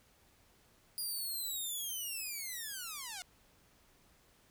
5% pulse linear sweep, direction down, 4883 to 698.5 Hz, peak -30 dBFS, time 0.98-3.22 s, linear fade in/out 0 ms, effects pink hiss -67 dBFS RMS until 4.5 s

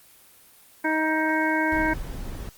harmonic tone, 314.1 Hz, D#4, 16 cents sharp, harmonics 1 / 2 / 3 / 5 / 6 / 7, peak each -25 / -30 / -27 / -26 / -33 / -31 dBFS, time 0.84-1.94 s, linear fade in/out 10 ms
brown noise, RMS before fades -33 dBFS, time 1.72-2.49 s, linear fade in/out 0 ms
effects white hiss -53 dBFS RMS until 2.57 s + Opus 24 kbps

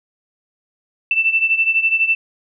sine beating tone pair, 2661 / 2673 Hz, E7 / E7, +16 / +23 cents, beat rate 12 Hz, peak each -15 / -19 dBFS, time 1.11-2.15 s, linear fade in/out 2 ms, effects none

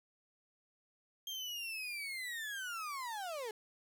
35% pulse linear sweep, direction down, 3215 to 415.3 Hz, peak -38 dBFS, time 1.27-3.51 s, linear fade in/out 2 ms, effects none

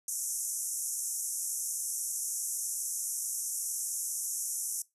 white band-pass noise, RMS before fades -35 dBFS, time 0.08-4.82 s, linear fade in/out 2 ms, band 5700 to 12000 Hz, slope 96 dB/octave, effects noise-tail reverb RT60 0.2 s tail -21 dB re dry

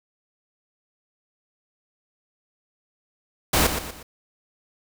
pink noise with echo, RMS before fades -19 dBFS, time 3.53-3.67 s, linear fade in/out 5 ms, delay 120 ms, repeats 3, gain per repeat -8 dB, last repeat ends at 4.03 s, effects none

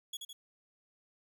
sawtooth tone with echo, 3356 Hz, G#7, 17 cents sharp, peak -35 dBFS, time 0.13-0.17 s, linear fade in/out 5 ms, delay 80 ms, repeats 2, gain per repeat -4 dB, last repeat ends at 0.33 s, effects 12-bit

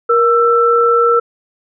sine tone pair together, 470.9 / 1332 Hz, A#4 / E6, +18 / +18 cents, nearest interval octave + tritone, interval 1800 cents, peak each -11 dBFS, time 0.09-1.2 s, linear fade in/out 10 ms, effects none

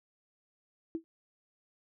sine tone with exponential decay, 326.8 Hz, E4, 15 cents flat, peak -28 dBFS, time 0.95-1.04 s, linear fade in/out 0 ms, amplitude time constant 18 ms, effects none

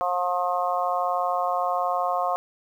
harmonic tone, 178.7 Hz, F3, 40 cents sharp, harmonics 3 / 4 / 5 / 6 / 7, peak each -30 / -25 / -34 / -27 / -33 dBFS, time 0.01-2.36 s, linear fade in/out 0 ms, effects 9-bit

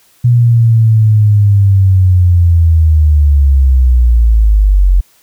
sine linear sweep, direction down, 121.9 to 44.23 Hz, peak -4 dBFS, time 0.24-5.01 s, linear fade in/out 10 ms, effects white hiss -49 dBFS RMS until 5.22 s

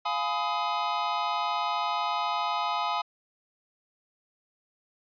square chord, F half-diminished seventh, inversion none, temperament just, 698.5 / 838.1 / 1005.8 / 1257.2 Hz, F5 / Ab5 / Cb6 / Eb6, 0 / +16 / +31 / +18 cents, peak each -35 / -32 / -33 / -32 dBFS, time 0.05-3.02 s, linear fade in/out 10 ms, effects resampled to 11025 Hz

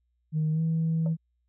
sine tone with pitch glide, 155.56 to 162.26 Hz, D#3 to E3, 0 to -27 cents, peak -22 dBFS, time 0.32-1.17 s, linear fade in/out 50 ms, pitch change +73 cents, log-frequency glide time 0.52-0.61 s
sine tone with exponential decay, 566 Hz, C#5, 36 cents sharp, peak -30 dBFS, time 1.06-1.14 s, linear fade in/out 1 ms, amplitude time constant 16 ms
effects tanh soft clip ceiling -20 dBFS + added 60 Hz sine -70 dBFS peak until 1.48 s

